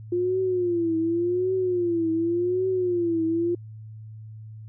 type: tone with vibrato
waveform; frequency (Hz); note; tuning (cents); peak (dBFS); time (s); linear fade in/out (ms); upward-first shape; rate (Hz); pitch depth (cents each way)
sine; 349.5; F4; +1; -21; 0.12-3.55; 5; triangle; 0.88; 140
effects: added 109 Hz sine -38 dBFS peak until 4.68 s